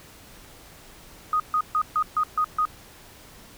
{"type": "tone bursts", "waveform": "sine", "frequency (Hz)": 1244.5, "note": "D#6", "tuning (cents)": 0, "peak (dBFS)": -19, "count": 7, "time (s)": [1.33, 2.653], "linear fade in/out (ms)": 2, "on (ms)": 69, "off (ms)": 140, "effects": ["pink hiss -48 dBFS RMS until 3.57 s"]}